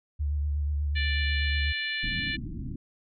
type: tone with vibrato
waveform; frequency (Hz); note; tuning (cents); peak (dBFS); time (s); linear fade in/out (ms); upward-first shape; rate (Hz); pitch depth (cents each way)
sine; 73.1; D2; -7; -25; 0.19-1.73; 20; sine; 8.2; 38
type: harmonic tone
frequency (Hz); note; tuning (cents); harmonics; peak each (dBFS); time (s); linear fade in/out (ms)
587.3; D5; 0; 3 / 4 / 5 / 6 / 7; -32 / -34 / -36 / -38 / -39; 0.95-2.37; 20
type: low-pass noise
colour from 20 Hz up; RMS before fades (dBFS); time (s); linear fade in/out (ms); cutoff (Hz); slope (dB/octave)
pink; -35; 2.03-2.76; 5; 330; 96
effects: none